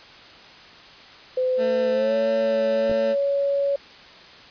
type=tone with pitch glide; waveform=sine; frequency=511 to 560.5 Hz; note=C5 to C#5; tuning=-41 to +19 cents; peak=-19 dBFS; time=1.37-3.76 s; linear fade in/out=5 ms; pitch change=+160 cents; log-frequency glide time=1.91-2.14 s
type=tone with vibrato; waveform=20% pulse; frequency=222.4 Hz; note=A3; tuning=19 cents sharp; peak=-22 dBFS; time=1.57-3.16 s; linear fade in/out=50 ms; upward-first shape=sine; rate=1.6 Hz; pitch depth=15 cents each way
type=clicks; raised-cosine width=2 ms; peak=-21 / -19 dBFS; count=2; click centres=2.897 / 2.914 s
effects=white hiss -45 dBFS RMS until 4.5 s + resampled to 11025 Hz